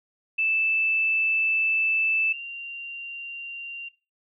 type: tone pair in turn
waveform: sine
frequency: 2637 / 2771 Hz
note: E7 / F7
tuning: 0 / -14 cents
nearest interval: minor second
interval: 86 cents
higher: second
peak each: -21 / -33 dBFS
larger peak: first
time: 0.38-2.33 / 2.33-3.89 s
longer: first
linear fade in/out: 10 ms
effects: noise-tail reverb RT60 0.3 s tail -18 dB re dry